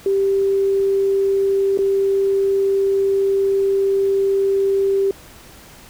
sine tone with dropouts, 392 Hz, G4, in tune, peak -14 dBFS, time 0.06-5.11 s, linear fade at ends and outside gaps 2 ms, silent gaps 1.775-1.788 s, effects pink hiss -43 dBFS RMS until 5.89 s

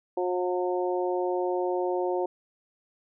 harmonic tone, 180 Hz, F#3, 47 cents flat, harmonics 2 / 3 / 4 / 5, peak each -27 / -31 / -33 / -35 dBFS, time 0.17-2.26 s, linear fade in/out 5 ms, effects none

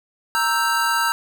square chord, E diminished, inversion second, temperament equal, 932.3 / 1318.5 / 1568 Hz, Bb5 / E6 / G6, 0 / 0 / 0 cents, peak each -23 dBFS, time 0.35-1.12 s, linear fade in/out 0 ms, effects none

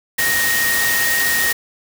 sine tone in noise, 1864.7 Hz, A#6, in tune, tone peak -17 dBFS, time 0.18-1.53 s, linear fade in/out 10 ms, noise white, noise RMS -20 dBFS, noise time 0.18-1.53 s, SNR 0 dB, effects none

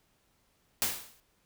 white noise with exponential decay, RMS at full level -26 dBFS, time 0.82-1.2 s, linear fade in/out 0 ms, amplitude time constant 81 ms, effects pink hiss -71 dBFS RMS until 1.45 s

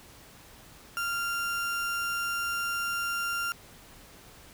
35% pulse tone, 1390 Hz, F6, 9 cents flat, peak -27 dBFS, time 0.97-3.52 s, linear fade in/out 0 ms, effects pink hiss -52 dBFS RMS until 4.53 s

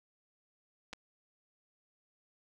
clicks, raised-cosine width 0.2 ms, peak -26 dBFS, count 2, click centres 0.93 / 0.934 s, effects none

